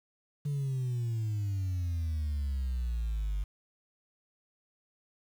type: exponential sweep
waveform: sine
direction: down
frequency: 146.83 to 48.51 Hz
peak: -27 dBFS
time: 0.45-3.44 s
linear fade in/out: 10 ms
effects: tanh soft clip ceiling -28 dBFS + 9-bit